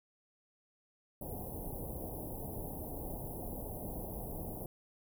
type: band-stop noise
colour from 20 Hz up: pink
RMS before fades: -42 dBFS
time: 1.21-4.66 s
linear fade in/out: 2 ms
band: 830 to 11000 Hz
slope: 48 dB/octave
effects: none